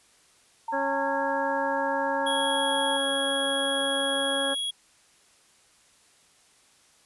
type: tone with pitch glide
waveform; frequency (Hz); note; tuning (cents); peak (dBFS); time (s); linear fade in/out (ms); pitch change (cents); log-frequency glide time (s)
sine; 907 to 884.7; A#5 to A5; -48 to +9; -28; 0.68-2.97; 5; -43; 2.29-2.74
type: harmonic tone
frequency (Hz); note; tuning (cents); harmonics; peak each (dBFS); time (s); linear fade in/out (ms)
275.2; C#4; -12; 1 / 2 / 3 / 4 / 5 / 6; -34 / -29 / -36 / -38 / -39 / -32; 0.72-4.55; 20
type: tone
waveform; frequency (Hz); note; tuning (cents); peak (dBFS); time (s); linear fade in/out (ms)
square; 3322; G#7; 0; -28; 2.26-4.71; 10
effects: white hiss -60 dBFS RMS until 7.05 s + resampled to 24000 Hz